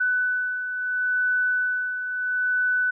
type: beating tone pair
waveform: sine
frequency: 1495 / 1495.74 Hz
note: F#6 / F#6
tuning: +17 / +18 cents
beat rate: 0.74 Hz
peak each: -30 / -22 dBFS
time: 0-2.91 s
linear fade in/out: 10 ms
effects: none